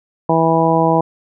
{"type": "harmonic tone", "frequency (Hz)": 163.5, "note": "E3", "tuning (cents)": -14, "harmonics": [1, 2, 3, 4, 5, 6], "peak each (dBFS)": [-18, -18, -18, -18, -18, -18], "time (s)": [0.29, 1.01], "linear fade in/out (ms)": 5, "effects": []}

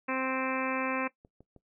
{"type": "harmonic tone", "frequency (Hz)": 261.6, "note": "C4", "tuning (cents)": 0, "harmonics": [1, 2, 3, 4, 5, 6, 7, 8, 9, 10], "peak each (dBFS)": [-34, -36, -41, -36, -41, -41, -41, -43, -40, -40], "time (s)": [0.08, 1.08], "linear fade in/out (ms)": 10}
{"type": "clicks", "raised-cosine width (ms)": 2, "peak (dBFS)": -39, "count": 3, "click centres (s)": [1.249, 1.406, 1.563]}
{"effects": ["noise-tail reverb RT60 0.1 s tail -17 dB re dry"]}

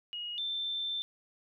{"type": "tone pair in turn", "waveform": "sine", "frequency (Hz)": [2884, 3556], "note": ["F#7", "A7"], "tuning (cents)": [-45, 18], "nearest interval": "major third", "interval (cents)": 363, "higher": "second", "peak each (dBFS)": [-36, -32], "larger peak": "second", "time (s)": [[0.13, 0.38], [0.38, 1.02]], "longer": "second", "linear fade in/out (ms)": 0, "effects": []}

